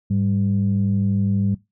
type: tone pair together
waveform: sine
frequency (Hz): 104 / 196.33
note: G#2 / G3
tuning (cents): +3 / +3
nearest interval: major seventh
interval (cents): 1100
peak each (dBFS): -19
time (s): 0.1-1.55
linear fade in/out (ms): 10
effects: noise-tail reverb RT60 0.2 s tail -20 dB re dry + tanh soft clip ceiling -11 dBFS